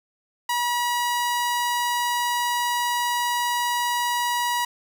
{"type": "tone", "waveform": "sawtooth", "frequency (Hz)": 965, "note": "B5", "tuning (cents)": -40, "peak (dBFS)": -18, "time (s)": [0.49, 4.65], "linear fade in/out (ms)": 5, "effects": []}